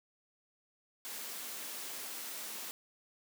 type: high-pass noise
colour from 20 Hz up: white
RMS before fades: -43 dBFS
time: 1.05-2.71 s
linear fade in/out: 0 ms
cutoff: 190 Hz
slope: 48 dB/octave
effects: none